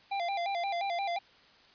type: tone with vibrato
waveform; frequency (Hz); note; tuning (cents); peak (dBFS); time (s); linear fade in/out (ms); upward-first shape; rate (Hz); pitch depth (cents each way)
square; 740; F#5; 0; -31; 0.11-1.19; 10; square; 5.7; 120
effects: white hiss -59 dBFS RMS until 1.74 s + resampled to 11025 Hz